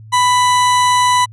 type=tone; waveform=40% pulse; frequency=992 Hz; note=B5; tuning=7 cents sharp; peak=-9 dBFS; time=0.12-1.26 s; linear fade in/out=20 ms; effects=added 109 Hz sine -34 dBFS peak until 1.32 s + resampled to 24000 Hz

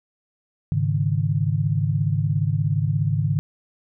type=chord; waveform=sine; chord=Ab suspended fourth; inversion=none; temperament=equal; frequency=103.83 / 138.59 / 155.56 Hz; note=Ab2 / Db3 / Eb3; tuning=0 / 0 / 0 cents; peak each=-23 dBFS; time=0.72-3.39 s; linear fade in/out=0 ms; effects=none

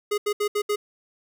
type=tone bursts at uneven times; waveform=square; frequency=415.3 Hz; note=G#4; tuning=in tune; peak=-22 dBFS; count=5; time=0.11-0.18 / 0.26-0.33 / 0.4-0.48 / 0.55-0.62 / 0.69-0.76 s; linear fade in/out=10 ms; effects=9-bit

